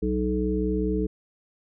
harmonic tone with a mistuned harmonic, 62.4 Hz, B1, 19 cents sharp, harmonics 1 / 3 / 5 / 7, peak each -28 / -28 / -28 / -28 dBFS, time 0.02-1.07 s, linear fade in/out 10 ms, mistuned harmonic 7, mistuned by -20 cents, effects none

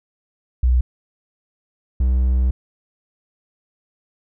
sine / triangle tone pair in turn, 62 / 63.27 Hz, B1 / B1, +7 / +43 cents, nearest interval unison, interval 36 cents, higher second, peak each -12 dBFS, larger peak neither, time 0.63-0.81 / 2-2.51 s, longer second, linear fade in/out 5 ms, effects none

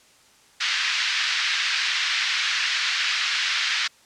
pink band-pass noise, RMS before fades -24 dBFS, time 0.6-3.88 s, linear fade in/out 10 ms, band 1600 to 5200 Hz, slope 24 dB/octave, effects white hiss -55 dBFS RMS until 4.05 s + low-pass 8000 Hz 12 dB/octave

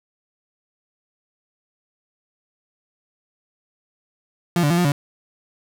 35% pulse tone with pitch steps, 173.1 / 145.7 / 171.8 / 177.2 / 143 Hz, F3 / D3 / F3 / F3 / D3, -15 / -13 / -28 / +25 / -46 cents, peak -14 dBFS, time 4.56-4.92 s, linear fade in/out 2 ms, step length 72 ms, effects none

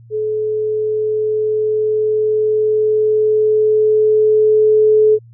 sine tone with level ramp, 429.9 Hz, A4, 40 cents flat, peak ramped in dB -16 to -7 dBFS, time 0.1-5.19 s, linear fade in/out 50 ms, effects added 116 Hz sine -39 dBFS peak until 5.33 s

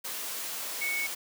sine tone in noise, 2217 Hz, C#7, in tune, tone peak -29 dBFS, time 0.81-1.07 s, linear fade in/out 10 ms, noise white, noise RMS -36 dBFS, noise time 0.04-1.15 s, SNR +4 dB, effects high-pass 300 Hz 12 dB/octave

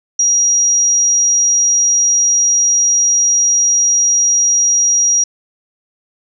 sine tone, 5730 Hz, F8, 44 cents sharp, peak -9 dBFS, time 0.19-5.24 s, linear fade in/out 5 ms, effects none

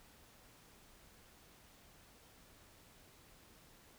silence, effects pink hiss -63 dBFS RMS until 3.98 s

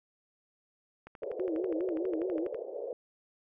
click train, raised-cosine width 0.5 ms, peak -32 dBFS, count 19, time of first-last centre 1.07-2.545 s, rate 12.2 Hz
white band-pass noise, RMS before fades -38 dBFS, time 1.22-2.93 s, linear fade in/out 2 ms, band 420 to 550 Hz, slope 48 dB/octave
sine tone with vibrato, 345.1 Hz, F4, 21 cents flat, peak -31 dBFS, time 1.39-2.47 s, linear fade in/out 5 ms, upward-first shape sine, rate 4.8 Hz, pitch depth 160 cents each way
effects none

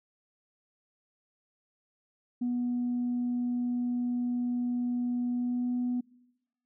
sine tone with pitch glide, 244.3 to 246.4 Hz, B3 to B3, -19 to -4 cents, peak -26 dBFS, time 2.41-6.01 s, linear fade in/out 10 ms, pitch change +15 cents, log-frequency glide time 5.31-5.72 s, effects noise-tail reverb RT60 1.0 s tail -25 dB re dry + tanh soft clip ceiling -24 dBFS

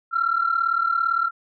sine tone pair together, 1342 / 1379.7 Hz, E6 / F6, +31 / -21 cents, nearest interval unison, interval 48 cents, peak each -21 dBFS, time 0.11-1.31 s, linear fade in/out 50 ms, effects tanh soft clip ceiling -12 dBFS

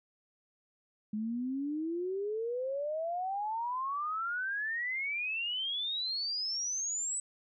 sine exponential sweep, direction up, 208.7 to 8070 Hz, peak -32 dBFS, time 1.13-7.2 s, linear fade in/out 5 ms, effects none

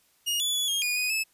sawtooth tone with pitch steps, 2863 / 3442 / 3410 / 3243 / 2451 / 2486 / 2605 Hz, F7 / A7 / G#7 / G#7 / D#7 / D#7 / E7, +42 / -39 / +45 / -42 / -27 / -2 / -21 cents, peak -22 dBFS, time 0.26-1.24 s, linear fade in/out 20 ms, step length 140 ms, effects white hiss -65 dBFS RMS until 1.33 s + resampled to 32000 Hz

